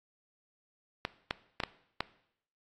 clicks, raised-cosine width 0.3 ms, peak -15 dBFS, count 5, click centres 1.051 / 1.309 / 1.602 / 1.636 / 2.006 s, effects noise-tail reverb RT60 0.7 s tail -18 dB re dry + AAC 32 kbps

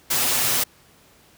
white noise with comb filter, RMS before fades -21 dBFS, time 0.1-0.64 s, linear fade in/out 10 ms, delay 8.1 ms, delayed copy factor +0.6, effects pink hiss -54 dBFS RMS until 1.37 s + high-pass 60 Hz 12 dB/octave

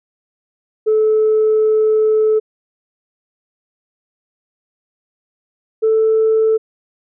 sine tone pair in turn, 433.7 / 441 Hz, A4 / A4, -25 / +4 cents, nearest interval unison, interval 29 cents, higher second, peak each -9 dBFS, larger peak neither, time 0.86-2.4 / 5.82-6.58 s, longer first, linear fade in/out 20 ms, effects tanh soft clip ceiling -7 dBFS

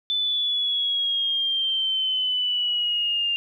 sine exponential sweep, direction down, 3520 to 2794 Hz, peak -21 dBFS, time 0.1-3.36 s, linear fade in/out 0 ms, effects 10-bit

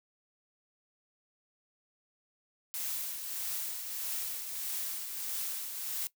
blue noise with tremolo, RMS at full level -35 dBFS, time 2.74-6.07 s, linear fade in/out 0 ms, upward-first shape triangle, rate 1.6 Hz, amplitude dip 50%, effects noise-tail reverb RT60 0.1 s tail -19 dB re dry

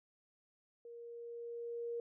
sine tone with level ramp, 470.1 Hz, A#4, 15 cents sharp, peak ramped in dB -49 to -37 dBFS, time 0.85-2 s, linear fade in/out 2 ms, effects none

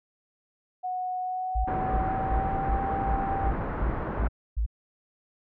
sine tone with pitch glide, 735 to 783.2 Hz, F#5 to G5, -12 to -2 cents, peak -28 dBFS, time 0.83-3.52 s, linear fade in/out 20 ms, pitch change +110 cents, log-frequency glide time 1.2-2.74 s
sine tone bursts, 55 Hz, A1, in tune, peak -23 dBFS, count 9, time 1.55-4.663 s, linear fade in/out 10 ms, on 97 ms, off 280 ms
pink low-pass noise, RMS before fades -31 dBFS, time 1.67-4.28 s, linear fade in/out 10 ms, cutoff 1500 Hz, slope 24 dB/octave
effects none

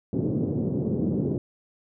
pink band-pass noise, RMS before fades -26 dBFS, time 0.13-1.38 s, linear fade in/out 2 ms, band 120 to 390 Hz, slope 24 dB/octave, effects none

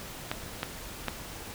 clicks, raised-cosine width 0.3 ms, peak -13 dBFS, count 3, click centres 0.315 / 0.631 / 1.083 s, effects pink hiss -42 dBFS RMS until 1.54 s

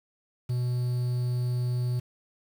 triangle tone with quantisation, 123.47 Hz, B2, in tune, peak -23 dBFS, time 0.49-2 s, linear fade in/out 10 ms, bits 8, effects none

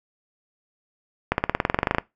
accelerating click train, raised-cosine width 0.5 ms, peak -4 dBFS, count 15, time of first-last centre 1.32-1.984 s, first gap 61 ms, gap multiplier 0.96, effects noise-tail reverb RT60 0.2 s tail -21 dB re dry

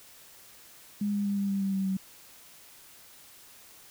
sine tone with pitch steps, 205.3 / 203.2 / 201.1 / 199 / 196.94 / 194.9 / 192.88 / 190.89 Hz, G#3 / G#3 / G3 / G3 / G3 / G3 / G3 / G3, -20 / -38 / +44 / +26 / +8 / -10 / -28 / -46 cents, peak -26 dBFS, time 1.01-1.97 s, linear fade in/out 5 ms, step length 120 ms, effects white hiss -53 dBFS RMS until 3.9 s

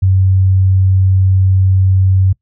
sine tone, 94.7 Hz, F#2, 41 cents sharp, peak -7 dBFS, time 0.02-2.33 s, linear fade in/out 10 ms, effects noise-tail reverb RT60 0.1 s tail -22 dB re dry

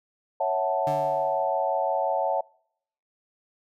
sine chord, F# minor seventh, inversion second, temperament equal with one note detuned, 554.4 / 654.3 / 740 / 880 Hz, C#5 / E5 / F#5 / A5, 0 / -13 / 0 / 0 cents, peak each -28 dBFS, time 0.4-2.41 s, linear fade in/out 5 ms
30% pulse tone with exponential decay, 146.83 Hz, D3, in tune, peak -27 dBFS, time 0.87-1.61 s, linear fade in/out 2 ms, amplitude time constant 160 ms
effects noise-tail reverb RT60 0.7 s tail -26 dB re dry

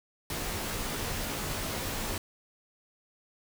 pink noise with comb filter, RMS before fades -34 dBFS, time 0.3-2.18 s, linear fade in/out 2 ms, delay 16 ms, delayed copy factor -0.55, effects none

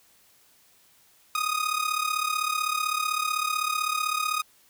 sawtooth tone with amplitude modulation, 1244.5 Hz, D#6, in tune, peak -18 dBFS, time 1.35-4.42 s, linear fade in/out 2 ms, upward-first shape sine, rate 35.8 Hz, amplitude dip 75%, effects white hiss -60 dBFS RMS until 4.69 s

